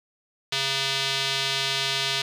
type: tone with band-pass filter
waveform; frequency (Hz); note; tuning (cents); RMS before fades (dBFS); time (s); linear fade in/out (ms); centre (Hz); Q
square; 136; C#3; -33; -26; 0.52-2.22; 5; 3700; 2
effects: none